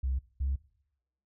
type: tone pair in turn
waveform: sine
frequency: 65.41 / 67.81 Hz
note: C2 / C#2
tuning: 0 / -38 cents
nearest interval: minor second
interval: 62 cents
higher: second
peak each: -26 dBFS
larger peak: neither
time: 0.03-0.19 / 0.4-0.56 s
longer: neither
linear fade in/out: 10 ms
effects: noise-tail reverb RT60 0.8 s tail -21 dB re dry + tanh soft clip ceiling -24 dBFS